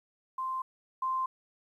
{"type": "tone pair in turn", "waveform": "sine", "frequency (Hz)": [1044, 1044], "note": ["C6", "C6"], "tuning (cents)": [-4, -4], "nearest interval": "unison", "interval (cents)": 0, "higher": "neither", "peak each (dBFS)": [-31, -28], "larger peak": "second", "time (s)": [[0.38, 0.62], [1.02, 1.26]], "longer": "neither", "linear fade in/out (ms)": 5, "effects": ["11-bit"]}